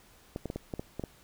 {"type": "clicks", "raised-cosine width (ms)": 2, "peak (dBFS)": -21, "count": 8, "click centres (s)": [0.361, 0.457, 0.501, 0.56, 0.738, 0.795, 0.996, 1.038], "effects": ["pink hiss -59 dBFS RMS until 1.23 s"]}